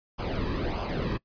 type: noise with flanger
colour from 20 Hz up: brown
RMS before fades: -30 dBFS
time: 0.18-1.18 s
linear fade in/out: 20 ms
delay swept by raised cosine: 0.51 to 1.43 ms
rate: 1.6 Hz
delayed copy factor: -0.7
effects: noise-tail reverb RT60 0.1 s tail -23 dB re dry + resampled to 11025 Hz